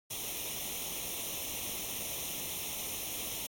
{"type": "noise with comb filter", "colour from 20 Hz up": "white", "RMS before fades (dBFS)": -38, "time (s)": [0.1, 3.47], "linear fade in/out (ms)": 10, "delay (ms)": 0.32, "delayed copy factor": 0.8, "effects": ["AAC 64 kbps"]}